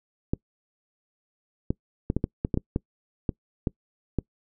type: clicks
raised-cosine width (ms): 3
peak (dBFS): -11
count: 12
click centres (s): 0.335 / 1.705 / 2.101 / 2.166 / 2.241 / 2.449 / 2.542 / 2.574 / 2.761 / 3.292 / 3.672 / 4.187
effects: noise-tail reverb RT60 0.1 s tail -25 dB re dry